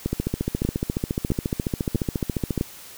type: two click trains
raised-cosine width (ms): 3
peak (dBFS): -10 / -9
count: 37 / 4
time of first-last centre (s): 0.06-2.577 / 0.65-2.611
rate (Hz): 14.3 / 1.53
effects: white hiss -43 dBFS RMS until 2.97 s